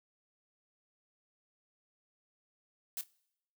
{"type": "noise with echo", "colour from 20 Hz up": "blue", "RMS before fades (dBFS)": -38, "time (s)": [2.97, 3.01], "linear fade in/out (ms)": 0, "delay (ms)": 26, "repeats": 2, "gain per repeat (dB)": -15, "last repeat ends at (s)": 3.062, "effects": ["noise-tail reverb RT60 0.8 s tail -24 dB re dry"]}